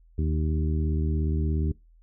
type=harmonic tone with a mistuned harmonic; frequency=77.1 Hz; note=D#2; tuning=15 cents flat; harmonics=1 / 2 / 3 / 4 / 5; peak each=-24 / -30 / -34 / -36 / -38 dBFS; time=0.18-1.72 s; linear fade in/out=5 ms; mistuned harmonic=5; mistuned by=+16 cents; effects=noise-tail reverb RT60 0.2 s tail -21 dB re dry + added 41 Hz sine -53 dBFS peak until 2.02 s